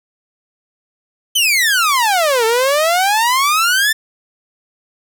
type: exponential two-way sweep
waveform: sawtooth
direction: down then up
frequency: 3136 to 439.3 to 1798 Hz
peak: -8 dBFS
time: 1.35-3.93 s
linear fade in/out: 10 ms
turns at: 2.45 s
effects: none